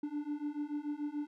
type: beating tone pair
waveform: triangle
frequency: 290.7 / 297.6 Hz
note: D4 / D4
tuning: -18 / +23 cents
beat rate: 6.9 Hz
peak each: -37 / -36 dBFS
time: 0.03-1.27 s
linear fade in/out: 5 ms
effects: none